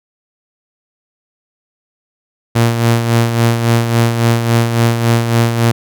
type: tone with tremolo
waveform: sawtooth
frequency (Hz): 116.54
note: A#2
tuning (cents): 0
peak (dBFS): -4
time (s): 2.55-5.72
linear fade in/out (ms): 10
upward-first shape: sine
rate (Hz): 3.6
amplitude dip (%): 55
effects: none